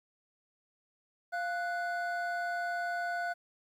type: tone pair together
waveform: triangle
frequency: 697.7 / 1480 Hz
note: F5 / F#6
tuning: -2 / 0 cents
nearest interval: octave + minor second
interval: 1302 cents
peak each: -32 / -34 dBFS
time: 1.32-3.34 s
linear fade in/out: 20 ms
effects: 11-bit